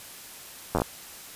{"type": "slowing click train", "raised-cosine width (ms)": 1, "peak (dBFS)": -10, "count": 6, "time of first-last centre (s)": [0.75, 0.819], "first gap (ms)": 10, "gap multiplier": 1.16, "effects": ["white hiss -44 dBFS RMS until 1.35 s", "resampled to 32000 Hz"]}